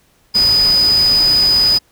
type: tone in noise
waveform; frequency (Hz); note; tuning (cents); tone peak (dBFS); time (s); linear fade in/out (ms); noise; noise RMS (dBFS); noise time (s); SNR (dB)
sine; 4978; D#8; 0; -9; 0.34-1.79; 20; pink; -25; 0.34-1.79; +13
effects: pink hiss -55 dBFS RMS until 1.91 s